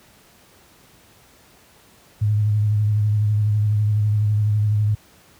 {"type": "tone with vibrato", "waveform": "sine", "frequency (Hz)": 105.4, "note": "G#2", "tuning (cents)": 26, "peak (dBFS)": -15, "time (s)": [2.21, 4.95], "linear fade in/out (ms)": 10, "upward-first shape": "sine", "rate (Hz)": 12, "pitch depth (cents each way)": 33, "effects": ["pink hiss -52 dBFS RMS until 5.39 s", "high-pass 60 Hz 12 dB/octave"]}